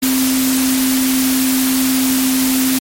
sine tone in noise, 261.6 Hz, C4, in tune, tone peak -13 dBFS, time 0.02-2.79 s, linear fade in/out 10 ms, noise white, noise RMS -19 dBFS, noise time 0.02-2.79 s, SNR +3 dB, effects MP3 64 kbps

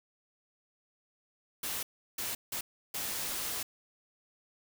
white noise bursts at uneven times, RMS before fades -36 dBFS, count 4, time 1.63-1.83 / 2.18-2.35 / 2.52-2.61 / 2.94-3.63 s, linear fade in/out 5 ms, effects none

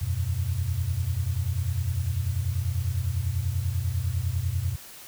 sine chord, E suspended second, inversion none, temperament equal, 82.41 / 92.5 / 123.47 Hz, E2 / F#2 / B2, 0 / 0 / 0 cents, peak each -30 / -27 / -30 dBFS, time 0.01-4.76 s, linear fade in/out 10 ms, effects white hiss -45 dBFS RMS until 5.07 s

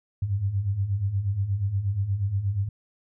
sine beating tone pair, 93.2 / 101.6 Hz, F#2 / G#2, +13 / -38 cents, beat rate 8.4 Hz, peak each -30 / -24 dBFS, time 0.22-2.69 s, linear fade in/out 5 ms, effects none

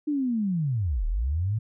sine linear two-way sweep, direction down then up, 305.5 to 34.65 to 114.5 Hz, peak -23 dBFS, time 0.07-1.59 s, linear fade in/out 10 ms, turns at 1.06 s, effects none

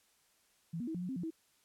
sine tone with pitch steps, 165.9 / 240.2 / 322.4 / 177.3 / 180.8 / 263.8 / 176.1 / 324.2 Hz, E3 / B3 / E4 / F3 / F#3 / C4 / F3 / E4, +11 / -48 / -38 / +26 / -40 / +14 / +15 / -29 cents, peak -36 dBFS, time 0.73-1.306 s, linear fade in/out 10 ms, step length 72 ms, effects white hiss -71 dBFS RMS until 1.64 s + low-pass 12000 Hz 12 dB/octave

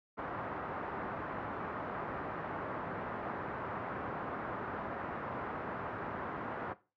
white low-pass noise, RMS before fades -40 dBFS, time 0.17-6.74 s, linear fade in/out 20 ms, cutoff 1400 Hz, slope 24 dB/octave, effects noise-tail reverb RT60 0.3 s tail -17 dB re dry + high-pass 80 Hz 12 dB/octave

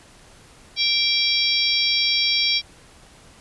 harmonic tone with a mistuned harmonic, 780 Hz, G5, 9 cents flat, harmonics 3 / 4 / 5 / 6 / 7, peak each -24 / -24 / -24 / -24 / -24 dBFS, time 0.76-2.62 s, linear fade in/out 50 ms, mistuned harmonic 4, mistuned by +82 cents, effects pink hiss -49 dBFS RMS until 3.4 s + resampled to 24000 Hz

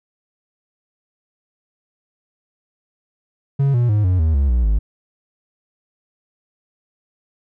triangle tone with pitch steps, 138.59 / 120.65 / 105.03 / 91.44 / 79.6 / 69.3 / 60.32 / 52.52 Hz, C#3 / B2 / G#2 / F#2 / D#2 / C#2 / B1 / G#1, 0 / -40 / +20 / -20 / +40 / 0 / -40 / +20 cents, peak -11 dBFS, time 3.59-4.79 s, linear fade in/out 10 ms, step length 150 ms, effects none

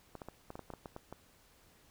clicks, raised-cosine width 1 ms, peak -30 dBFS, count 11, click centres 0.153 / 0.218 / 0.286 / 0.504 / 0.555 / 0.593 / 0.703 / 0.737 / 0.858 / 0.964 / 1.126 s, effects pink hiss -65 dBFS RMS until 1.9 s

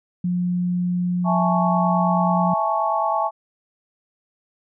sine tone, 178.1 Hz, F3, 34 cents sharp, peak -19 dBFS, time 0.24-2.54 s, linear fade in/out 5 ms
sine chord, A major seventh, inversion second, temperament equal, 659.3 / 830.6 / 880 / 1108.7 Hz, E5 / G#5 / A5 / C#6, 0 / 0 / 0 / 0 cents, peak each -24 dBFS, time 1.24-3.31 s, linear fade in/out 50 ms
effects none

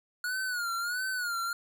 square tone with vibrato, 1446 Hz, F#6, 40 cents flat, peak -31 dBFS, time 0.24-1.53 s, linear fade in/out 2 ms, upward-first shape sine, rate 1.5 Hz, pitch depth 100 cents each way, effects none

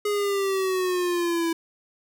square exponential sweep, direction down, 416.9 to 329.6 Hz, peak -23 dBFS, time 0.05-1.53 s, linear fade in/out 5 ms, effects none

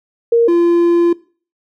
sine / triangle tone pair in turn, 466.2 / 343.3 Hz, A#4 / F4, 0 / -30 cents, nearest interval perfect fourth, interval 530 cents, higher first, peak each -7 dBFS, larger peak neither, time 0.32-0.48 / 0.48-1.13 s, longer second, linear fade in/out 5 ms, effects noise-tail reverb RT60 0.4 s tail -20 dB re dry

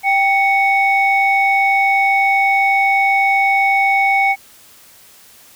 sine tone pair together, 785 / 2223 Hz, G5 / C#7, +2 / +4 cents, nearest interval octave + tritone, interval 1802 cents, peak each -13 / -13 dBFS, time 0.03-4.36 s, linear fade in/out 50 ms, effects tanh soft clip ceiling -5 dBFS + white hiss -45 dBFS RMS until 5.55 s

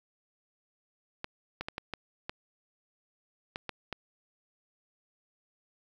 clicks, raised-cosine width 0.3 ms, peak -19 dBFS, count 9, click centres 1.244 / 1.61 / 1.685 / 1.781 / 1.937 / 2.295 / 3.559 / 3.693 / 3.927 s, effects 9-bit

